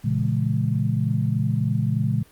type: chord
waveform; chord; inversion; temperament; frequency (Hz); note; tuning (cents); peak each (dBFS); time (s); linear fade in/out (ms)
sine; A# half-diminished seventh; none; just; 116.54 / 139.85 / 167.82 / 209.8; A#2 / C#3 / E3 / G#3; 0 / +16 / +31 / +18; -23 / -24 / -28 / -27; 0.04-2.23; 10
effects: pink hiss -54 dBFS RMS until 2.31 s + Opus 48 kbps